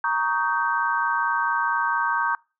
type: chord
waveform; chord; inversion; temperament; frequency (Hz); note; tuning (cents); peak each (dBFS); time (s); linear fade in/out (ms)
sine; Eb dominant seventh; second; just; 933.4 / 1120.1 / 1244.5 / 1555.6; Bb5 / Db6 / Eb6 / G6; +2 / +18 / 0 / -14; -25 / -26 / -30 / -25; 0.04-2.35; 2
effects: noise-tail reverb RT60 0.3 s tail -25 dB re dry